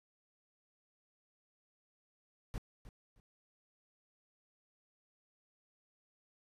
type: noise with echo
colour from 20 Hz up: brown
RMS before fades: -39 dBFS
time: 2.54-2.58 s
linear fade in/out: 0 ms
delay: 310 ms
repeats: 2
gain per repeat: -13 dB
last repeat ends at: 3.2 s
effects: resampled to 32000 Hz